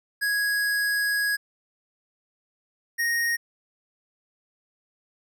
square tone pair in turn, 1661.2 / 1864.6 Hz, G#6 / A#6, 0 / 0 cents, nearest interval major second, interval 200 cents, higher second, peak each -23 dBFS, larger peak neither, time 0.21-1.37 / 2.98-3.37 s, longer first, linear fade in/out 20 ms, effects none

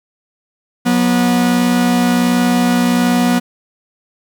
45% pulse tone pair together, 182.3 / 243.6 Hz, F#3 / B3, -25 / -24 cents, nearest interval perfect fourth, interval 501 cents, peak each -17 / -12 dBFS, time 0.85-3.4 s, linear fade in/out 20 ms, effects 8-bit

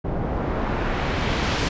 pink noise with low-pass filter sweep, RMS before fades -24 dBFS, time 0.04-1.69 s, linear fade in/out 10 ms, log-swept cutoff 630 to 5500 Hz, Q 0.78, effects resampled to 16000 Hz

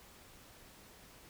silence, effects pink hiss -58 dBFS RMS until 1.29 s

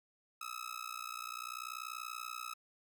sawtooth tone with amplitude modulation, 1286 Hz, E6, 43 cents flat, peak -34 dBFS, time 0.41-2.54 s, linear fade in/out 5 ms, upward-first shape sine, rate 60.5 Hz, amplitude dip 100%, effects none

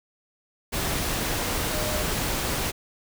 sine tone in noise, 610 Hz, D#5, 34 cents flat, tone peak -32 dBFS, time 1.73-2.03 s, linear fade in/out 20 ms, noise pink, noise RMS -27 dBFS, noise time 0.72-2.72 s, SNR -8 dB, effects none

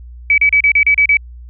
sine tone bursts, 2287 Hz, D7, 47 cents flat, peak -7 dBFS, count 8, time 0.3-1.17 s, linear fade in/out 2 ms, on 79 ms, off 34 ms, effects added 60 Hz sine -31 dBFS peak until 1.49 s

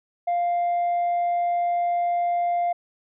sine tone, 698.5 Hz, F5, in tune, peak -18 dBFS, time 0.27-2.73 s, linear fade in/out 10 ms, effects tanh soft clip ceiling -19 dBFS

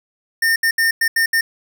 square tone bursts at uneven times, 1817 Hz, A#6, 45 cents flat, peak -14 dBFS, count 6, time 0.42-0.56 / 0.63-0.71 / 0.78-0.91 / 1.01-1.08 / 1.16-1.26 / 1.33-1.41 s, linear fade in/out 5 ms, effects none

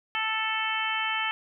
harmonic tone, 440 Hz, A4, in tune, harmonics 2 / 3 / 4 / 5 / 6 / 7, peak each -33 / -33 / -33 / -33 / -33 / -33 dBFS, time 0.15-1.31 s, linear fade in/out 0 ms, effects none

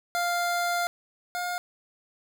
25% pulse tone pair in turn, 698.5 / 711.5 Hz, F5 / F5, 0 / +32 cents, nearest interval unison, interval 32 cents, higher second, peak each -21 / -25 dBFS, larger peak first, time 0.15-0.87 / 1.35-1.58 s, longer first, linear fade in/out 0 ms, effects none

